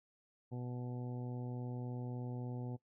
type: harmonic tone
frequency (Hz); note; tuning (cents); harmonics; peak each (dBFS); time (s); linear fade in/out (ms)
123.47; B2; 0; 1 / 2 / 3 / 4 / 5 / 6 / 7; -41 / -46 / -51 / -53 / -60 / -57 / -59; 0.51-2.77; 20
effects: noise-tail reverb RT60 0.1 s tail -18 dB re dry